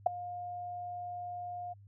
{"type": "tone with ADSR envelope", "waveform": "sine", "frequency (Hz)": 710, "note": "F5", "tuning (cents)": 28, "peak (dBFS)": -18, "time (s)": [0.06, 1.74], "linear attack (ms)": 6, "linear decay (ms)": 7, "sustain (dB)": -20, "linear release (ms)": 19, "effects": ["added 100 Hz sine -53 dBFS peak until 1.87 s"]}